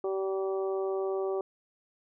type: harmonic tone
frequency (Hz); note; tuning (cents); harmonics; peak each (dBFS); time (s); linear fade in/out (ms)
192.4; G3; -32; 2 / 3 / 4 / 5 / 6; -29 / -37 / -40 / -49 / -44; 0.04-1.41; 2
effects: none